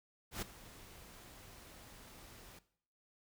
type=noise with ADSR envelope; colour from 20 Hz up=pink; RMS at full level=-39 dBFS; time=0.31-2.59 s; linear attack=110 ms; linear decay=11 ms; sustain=-17 dB; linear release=4 ms; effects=noise-tail reverb RT60 0.6 s tail -17 dB re dry